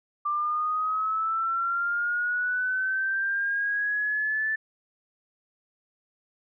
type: linear sweep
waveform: sine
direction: up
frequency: 1179 to 1760 Hz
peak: -24 dBFS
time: 0.25-4.56 s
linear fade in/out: 10 ms
effects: none

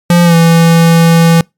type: tone with pitch glide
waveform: square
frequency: 173.4 to 166.43 Hz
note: F3 to E3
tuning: -12 to +17 cents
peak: -4 dBFS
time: 0.1-1.41 s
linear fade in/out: 2 ms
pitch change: -71 cents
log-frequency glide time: 0.24-0.35 s
effects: noise-tail reverb RT60 0.2 s tail -26 dB re dry + MP3 96 kbps

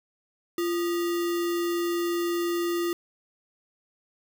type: tone with sample-and-hold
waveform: sine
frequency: 344.6 Hz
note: F4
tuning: 23 cents flat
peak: -24 dBFS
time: 0.58-2.93 s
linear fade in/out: 2 ms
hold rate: 1575 Hz
effects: none

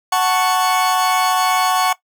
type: chord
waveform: 40% pulse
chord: F# minor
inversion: none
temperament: equal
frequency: 740 / 880 / 1108.7 Hz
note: F#5 / A5 / C#6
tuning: 0 / 0 / 0 cents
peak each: -16 / -21 / -17 dBFS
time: 0.12-1.93 s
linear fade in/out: 5 ms
effects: noise-tail reverb RT60 0.1 s tail -17 dB re dry

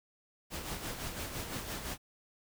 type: noise with tremolo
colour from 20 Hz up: pink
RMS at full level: -38 dBFS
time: 0.5-1.98 s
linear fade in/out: 50 ms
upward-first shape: sine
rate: 5.9 Hz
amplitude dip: 50%
effects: none

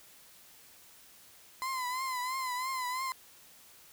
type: tone with vibrato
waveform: 35% pulse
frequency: 1023 Hz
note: C6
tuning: 39 cents flat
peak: -31 dBFS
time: 1.62-3.12 s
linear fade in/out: 0 ms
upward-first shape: triangle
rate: 3 Hz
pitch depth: 75 cents each way
effects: white hiss -57 dBFS RMS until 3.92 s

